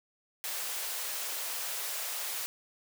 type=high-pass noise; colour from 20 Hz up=white; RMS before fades=-36 dBFS; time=0.44-2.46 s; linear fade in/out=0 ms; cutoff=460 Hz; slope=24 dB/octave; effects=none

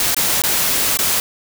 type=noise with dropouts; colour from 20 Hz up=white; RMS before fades=-17 dBFS; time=0-1.2 s; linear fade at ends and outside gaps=1 ms; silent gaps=0.146-0.166 / 0.42-0.437 / 0.972-0.989 s; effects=none

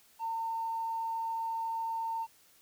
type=tone; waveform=triangle; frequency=907 Hz; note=A#5; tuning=48 cents flat; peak=-28 dBFS; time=0.19-2.27 s; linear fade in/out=50 ms; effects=tanh soft clip ceiling -30 dBFS + white hiss -63 dBFS RMS until 2.61 s

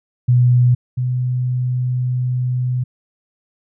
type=tone pair in turn; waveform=sine; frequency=123.47 / 125.63 Hz; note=B2 / B2; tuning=0 / +30 cents; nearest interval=unison; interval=30 cents; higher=second; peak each=-9 / -16 dBFS; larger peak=first; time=0.28-0.75 / 0.97-2.84 s; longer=second; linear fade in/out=10 ms; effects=none

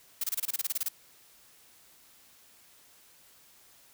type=noise bursts; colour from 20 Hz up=blue; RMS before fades=-30 dBFS; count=13; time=0.21-0.886 s; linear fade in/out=5 ms; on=28 ms; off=26 ms; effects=white hiss -59 dBFS RMS until 3.93 s

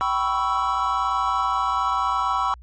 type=chord; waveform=triangle; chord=C# half-diminished seventh; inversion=second; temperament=equal with one note detuned; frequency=774.1 / 987.8 / 1108.7 / 1318.5 Hz; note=G5 / B5 / C#6 / E6; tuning=-22 / 0 / 0 / 0 cents; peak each=-26 / -23 / -23 / -23 dBFS; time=0.01-2.54 s; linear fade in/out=0 ms; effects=added 60 Hz sine -41 dBFS peak until 2.62 s + MP3 32 kbps

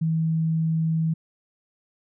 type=tone; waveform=sine; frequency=161.3 Hz; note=E3; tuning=37 cents flat; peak=-20 dBFS; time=0.01-1.14 s; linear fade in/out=10 ms; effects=none

